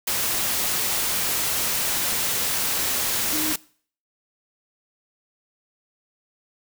sine tone in noise, 308.8 Hz, D#4, 13 cents flat, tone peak -28 dBFS, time 3.33-3.53 s, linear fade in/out 5 ms, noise white, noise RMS -24 dBFS, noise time 0.07-3.56 s, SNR -7 dB, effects noise-tail reverb RT60 0.5 s tail -22 dB re dry

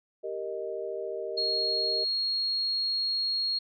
sine chord, Eb major, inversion first, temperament equal, 392 / 466.2 / 622.3 Hz, G4 / Bb4 / Eb5, 0 / 0 / 0 cents, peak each -36 dBFS, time 0.23-2.05 s, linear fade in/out 20 ms
sine tone, 4288 Hz, C8, 42 cents sharp, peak -26 dBFS, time 1.37-3.59 s, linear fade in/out 10 ms
effects none

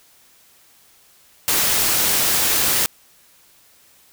white noise, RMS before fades -18 dBFS, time 1.48-2.86 s, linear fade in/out 0 ms, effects white hiss -53 dBFS RMS until 4.12 s

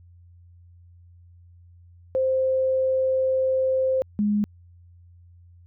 sine tone pair in turn, 523.3 / 207.7 Hz, C5 / G#3, 0 / 0 cents, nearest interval octave + major third, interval 1600 cents, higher first, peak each -19 dBFS, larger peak neither, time 2.15-4.02 / 4.19-4.44 s, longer first, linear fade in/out 0 ms, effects added 87 Hz sine -48 dBFS peak until 5.66 s

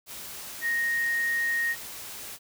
sine tone in noise, 1864.7 Hz, A#6, in tune, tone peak -24 dBFS, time 0.61-1.76 s, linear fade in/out 50 ms, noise white, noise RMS -40 dBFS, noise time 0.06-2.39 s, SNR +13 dB, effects none

